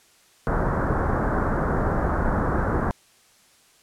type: low-pass noise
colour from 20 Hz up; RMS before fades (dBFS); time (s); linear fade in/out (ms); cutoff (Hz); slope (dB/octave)
pink; -23; 0.47-2.91; 0; 1600; 48
effects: white hiss -57 dBFS RMS until 3.82 s + low-pass 10000 Hz 12 dB/octave